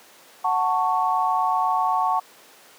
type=chord; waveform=sine; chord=F# minor; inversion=none; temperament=just; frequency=740 / 888 / 1110 Hz; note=F#5 / A5 / C#6; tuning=0 / +16 / +2 cents; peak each=-23 dBFS; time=0.44-2.2 s; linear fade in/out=10 ms; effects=pink hiss -49 dBFS RMS until 2.78 s + high-pass 400 Hz 12 dB/octave